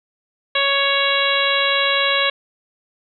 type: harmonic tone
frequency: 556 Hz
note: C#5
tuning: 5 cents sharp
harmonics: 1 / 2 / 3 / 4 / 5 / 6 / 7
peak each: -23 / -23 / -23 / -23 / -23 / -23 / -23 dBFS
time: 0.55-2.3 s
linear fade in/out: 5 ms
effects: none